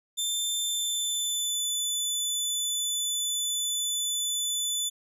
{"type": "tone with pitch glide", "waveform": "20% pulse", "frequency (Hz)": [3560, 3493], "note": ["A7", "A7"], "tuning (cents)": [20, -13], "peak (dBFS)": -21, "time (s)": [0.17, 4.9], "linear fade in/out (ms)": 20, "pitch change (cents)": -33, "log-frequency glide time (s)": [0.6, 1.63], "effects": []}